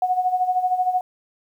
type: tone with tremolo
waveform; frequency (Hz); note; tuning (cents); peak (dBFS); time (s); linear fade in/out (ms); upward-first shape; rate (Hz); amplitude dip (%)
sine; 734; F#5; -14; -15; 0.02-1.01; 2; sine; 13; 70
effects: 9-bit